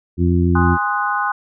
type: harmonic tone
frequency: 87.31 Hz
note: F2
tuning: in tune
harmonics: 1 / 2 / 3 / 4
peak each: -15 / -18 / -20 / -21 dBFS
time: 0.17-0.78 s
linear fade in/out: 50 ms
type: chord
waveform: sine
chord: Ab dominant seventh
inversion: none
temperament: equal with one note detuned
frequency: 822 / 1046.5 / 1244.5 / 1480 Hz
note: Ab5 / C6 / Eb6 / Gb6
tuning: -18 / 0 / 0 / 0 cents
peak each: -22 / -22 / -23 / -22 dBFS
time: 0.55-1.32 s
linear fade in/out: 5 ms
effects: none